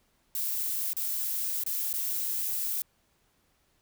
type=noise with dropouts; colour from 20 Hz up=violet; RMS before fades=-31 dBFS; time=0.35-2.82 s; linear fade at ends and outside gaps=1 ms; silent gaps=0.932-0.967 / 1.637-1.663 / 1.929-1.939 s; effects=pink hiss -70 dBFS RMS until 3.81 s